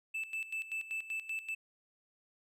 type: tone with tremolo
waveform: triangle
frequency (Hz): 2637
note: E7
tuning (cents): 0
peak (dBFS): -33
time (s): 0.14-1.55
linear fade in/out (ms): 10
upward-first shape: square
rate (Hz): 5.2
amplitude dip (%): 75
effects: none